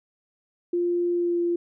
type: tone with pitch glide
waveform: sine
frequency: 349.2 to 345.2 Hz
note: F4 to F4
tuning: 0 to -20 cents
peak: -21 dBFS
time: 0.73-1.56 s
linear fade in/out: 5 ms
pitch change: -20 cents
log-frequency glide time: 1.12-1.4 s
effects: none